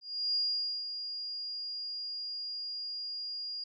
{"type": "tone with ADSR envelope", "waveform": "sine", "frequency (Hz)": 4837, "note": "D#8", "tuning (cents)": -50, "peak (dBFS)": -27, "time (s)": [0.01, 3.64], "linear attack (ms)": 340, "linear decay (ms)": 490, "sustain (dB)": -9, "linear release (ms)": 5, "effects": []}